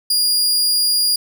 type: tone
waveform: sawtooth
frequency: 4843 Hz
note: D#8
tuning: 48 cents flat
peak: -11 dBFS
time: 0.1-1.16 s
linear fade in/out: 5 ms
effects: none